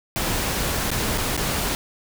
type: noise with dropouts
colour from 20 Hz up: pink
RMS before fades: -24 dBFS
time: 0.16-1.75 s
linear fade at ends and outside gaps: 0 ms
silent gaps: 0.905-0.915 / 1.176-1.181 / 1.366-1.376 s
effects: none